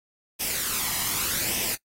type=noise with flanger; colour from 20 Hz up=white; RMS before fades=-27 dBFS; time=0.39-1.76 s; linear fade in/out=20 ms; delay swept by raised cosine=0.35 to 1 ms; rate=0.84 Hz; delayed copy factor=+0.55; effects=noise-tail reverb RT60 0.1 s tail -21 dB re dry + AAC 48 kbps